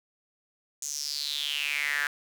sawtooth tone with high-pass filter sweep, 145.5 Hz, D3, 16 cents flat, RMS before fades -31 dBFS, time 0.82-2.07 s, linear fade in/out 2 ms, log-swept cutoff 6800 to 1600 Hz, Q 6.7, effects 9-bit

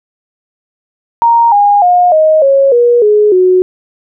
sine tone with pitch steps, 932.3 / 816.3 / 714.8 / 625.8 / 548 / 479.8 / 420.1 / 367.9 Hz, A#5 / G#5 / F5 / D#5 / C#5 / A#4 / G#4 / F#4, 0 / -30 / +40 / +10 / -20 / +50 / +20 / -10 cents, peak -4 dBFS, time 1.22-3.62 s, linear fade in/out 0 ms, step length 300 ms, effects none

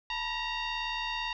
sine tone with frequency modulation, 895 Hz, A5, 29 cents sharp, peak -31 dBFS, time 0.1-1.33 s, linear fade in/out 2 ms, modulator 934 Hz, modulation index 3.5, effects none

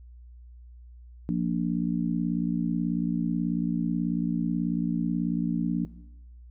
sine chord, Bb major, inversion second, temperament just, 174.81 / 233.1 / 291.4 Hz, F3 / Bb3 / D4, +2 / 0 / -13 cents, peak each -27 / -29 / -30 dBFS, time 1.29-5.85 s, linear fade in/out 0 ms, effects noise-tail reverb RT60 0.9 s tail -18 dB re dry + added 60 Hz sine -45 dBFS peak until 6.5 s

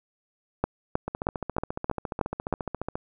two click trains, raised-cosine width 1 ms, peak -9 / -16 dBFS, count 7 / 28, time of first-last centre 0.64-2.527 / 1.08-2.955 s, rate 3.18 / 14.4 Hz, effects none

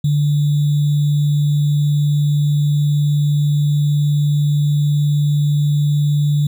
sine tone with sample-and-hold, 146.83 Hz, D3, in tune, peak -12 dBFS, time 0.04-6.47 s, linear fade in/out 5 ms, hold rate 3675 Hz, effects none

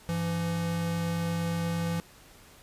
square tone pair together, 100.21 / 168.7 Hz, G2 / E3, +39 / +40 cents, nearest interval major sixth, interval 901 cents, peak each -37 / -29 dBFS, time 0.09-2 s, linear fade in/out 0 ms, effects pink hiss -54 dBFS RMS until 2.62 s + resampled to 32000 Hz

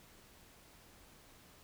silence, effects pink hiss -61 dBFS RMS until 1.63 s

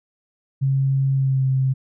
sine tone with pitch glide, 135.5 to 132.33 Hz, C#3 to C3, -39 to +20 cents, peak -16 dBFS, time 0.61-1.74 s, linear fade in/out 20 ms, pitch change -41 cents, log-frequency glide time 1.13-1.45 s, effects none

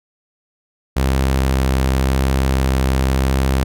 sawtooth tone with vibrato, 66.1 Hz, C2, 18 cents sharp, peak -10 dBFS, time 0.96-3.64 s, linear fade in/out 10 ms, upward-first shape triangle, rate 0.92 Hz, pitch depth 11 cents each way, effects none

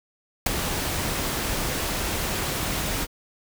pink noise with ADSR envelope, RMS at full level -17 dBFS, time 0.46-3.07 s, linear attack 6 ms, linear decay 8 ms, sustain -10 dB, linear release 43 ms, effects none

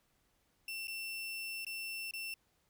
35% pulse tone with dropouts, 2700 Hz, E7, 41 cents sharp, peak -38 dBFS, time 0.68-2.34 s, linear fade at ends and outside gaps 2 ms, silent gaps 0.872-0.88 / 1.648-1.666 / 2.11-2.136 s, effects pink hiss -75 dBFS RMS until 2.69 s

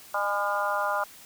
harmonic tone with a mistuned harmonic, 202.1 Hz, G#3, 47 cents flat, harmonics 3 / 4 / 5 / 6 / 7, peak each -31 / -31 / -31 / -31 / -31 dBFS, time 0.14-1.04 s, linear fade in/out 5 ms, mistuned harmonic 4, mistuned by +27 cents, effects white hiss -49 dBFS RMS until 1.25 s

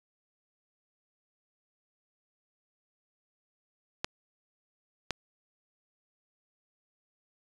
clicks, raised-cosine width 0.2 ms, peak -12 dBFS, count 2, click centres 4.045 / 5.107 s, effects resampled to 22050 Hz

